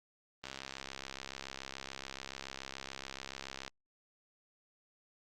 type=click train; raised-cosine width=0.2 ms; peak=-24 dBFS; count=218; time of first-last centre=0.44-3.679 s; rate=67 Hz; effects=Opus 32 kbps